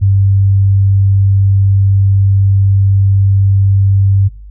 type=tone; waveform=sine; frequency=98 Hz; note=G2; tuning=in tune; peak=-6 dBFS; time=0.01-4.29 s; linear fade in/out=20 ms; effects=noise-tail reverb RT60 0.3 s tail -19 dB re dry + added 50 Hz sine -29 dBFS peak until 4.5 s